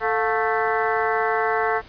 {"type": "harmonic tone with a mistuned harmonic", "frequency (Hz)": 220.7, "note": "A3", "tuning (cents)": 5, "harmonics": [2, 3, 4, 5, 6, 7, 8, 9], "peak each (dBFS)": [-24, -26, -27, -28, -29, -29, -30, -31], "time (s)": [0, 1.82], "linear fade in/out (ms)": 50, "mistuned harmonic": 3, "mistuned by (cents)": 110, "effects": ["pink hiss -46 dBFS RMS until 1.88 s", "resampled to 11025 Hz"]}